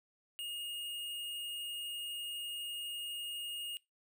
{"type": "tone", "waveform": "square", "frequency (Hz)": 2852, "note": "F7", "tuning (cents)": 36, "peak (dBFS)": -40, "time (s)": [0.39, 3.77], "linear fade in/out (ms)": 0, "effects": ["noise-tail reverb RT60 0.2 s tail -21 dB re dry"]}